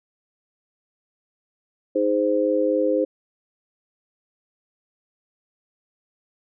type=chord; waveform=sine; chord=Ab major; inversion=second; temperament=just; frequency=311.5 / 415.3 / 519.1 Hz; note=Eb4 / Ab4 / C5; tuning=+2 / 0 / -14 cents; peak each=-23 / -25 / -20 dBFS; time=1.95-3.05 s; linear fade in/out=10 ms; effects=none